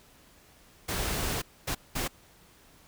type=noise bursts at uneven times; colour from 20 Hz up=pink; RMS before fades=-31 dBFS; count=3; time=0.88-1.42 / 1.67-1.75 / 1.95-2.08 s; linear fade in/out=10 ms; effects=pink hiss -58 dBFS RMS until 2.87 s